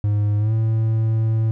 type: tone with pitch glide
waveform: triangle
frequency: 103.83 to 111.28 Hz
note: G#2 to A2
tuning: 0 to +20 cents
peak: -14 dBFS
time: 0.04-1.51 s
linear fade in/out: 0 ms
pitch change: +120 cents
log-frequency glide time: 0.38-0.53 s
effects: none